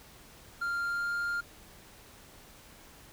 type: tone with pitch glide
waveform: triangle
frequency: 1394 to 1402.1 Hz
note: F6 to F6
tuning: -4 to +6 cents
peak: -28 dBFS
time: 0.61-1.41 s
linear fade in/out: 10 ms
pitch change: +10 cents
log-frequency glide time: 0.82-1.13 s
effects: pink hiss -54 dBFS RMS until 3.12 s